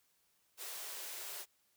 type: high-pass noise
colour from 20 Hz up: white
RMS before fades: -45 dBFS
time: 0.57-1.46 s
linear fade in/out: 50 ms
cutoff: 340 Hz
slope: 96 dB/octave
effects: white hiss -75 dBFS RMS until 1.76 s